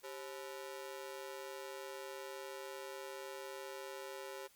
sawtooth ring-modulated tone, 466.2 Hz, A#4, in tune, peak -38 dBFS, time 0.03-4.48 s, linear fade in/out 20 ms, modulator 71.7 Hz, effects white hiss -67 dBFS RMS until 4.55 s + Opus 48 kbps

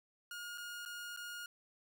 sawtooth tone with dropouts, 1429 Hz, F6, 39 cents sharp, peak -40 dBFS, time 0.31-1.46 s, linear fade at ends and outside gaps 2 ms, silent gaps 0.576-0.58 / 0.852-0.859 / 1.164-1.172 s, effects none

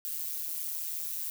violet noise with amplitude modulation, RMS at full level -32 dBFS, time 0.05-1.3 s, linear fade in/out 0 ms, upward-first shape sine, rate 159 Hz, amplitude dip 80%, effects none

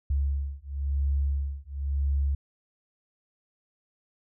sine beating tone pair, 69.3 / 70.27 Hz, C#2 / C#2, 0 / +24 cents, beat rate 0.97 Hz, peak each -28 dBFS, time 0.1-2.35 s, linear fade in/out 5 ms, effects none

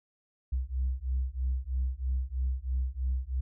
sine beating tone pair, 62.9 / 66 Hz, B1 / C2, +32 / +16 cents, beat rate 3.1 Hz, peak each -30 / -30 dBFS, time 0.52-3.41 s, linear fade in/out 10 ms, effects tanh soft clip ceiling -23 dBFS

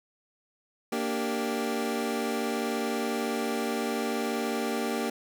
25% pulse chord, G minor, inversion first, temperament equal, 233.1 / 293.7 / 392 Hz, Bb3 / D4 / G4, 0 / 0 / 0 cents, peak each -27 / -31 / -29 dBFS, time 0.92-5.1 s, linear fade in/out 5 ms, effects none

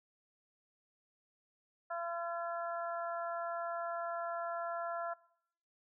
harmonic tone, 340.1 Hz, F4, 46 cents flat, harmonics 2 / 3 / 4 / 5, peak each -39 / -45 / -41 / -49 dBFS, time 1.9-5.14 s, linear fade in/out 10 ms, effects noise-tail reverb RT60 0.7 s tail -22 dB re dry

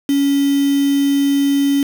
sine tone with quantisation, 280 Hz, C#4, 18 cents sharp, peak -12 dBFS, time 0.09-1.83 s, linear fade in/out 2 ms, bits 4, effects none

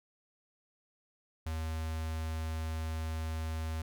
square tone with notch filter, 80 Hz, D#2, 49 cents sharp, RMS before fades -36 dBFS, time 1.46-3.82 s, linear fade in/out 5 ms, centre 330 Hz, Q 1.2, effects none

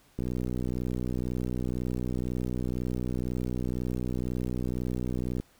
click train, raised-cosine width 3 ms, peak -19 dBFS, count 324, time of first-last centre 0.19-5.4 s, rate 62 Hz, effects pink hiss -62 dBFS RMS until 5.59 s

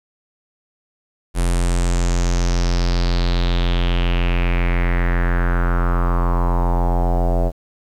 square tone with low-pass filter sweep, 43.65 Hz, F1, in tune, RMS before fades -17 dBFS, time 1.34-7.52 s, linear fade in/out 50 ms, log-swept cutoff 10000 to 630 Hz, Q 4.1, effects 8-bit

